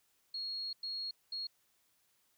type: tone bursts at uneven times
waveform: sine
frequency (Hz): 4300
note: C8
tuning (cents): +47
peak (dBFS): -37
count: 3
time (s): 0.34-0.73 / 0.83-1.11 / 1.32-1.47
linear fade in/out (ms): 5
effects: white hiss -74 dBFS RMS until 2.37 s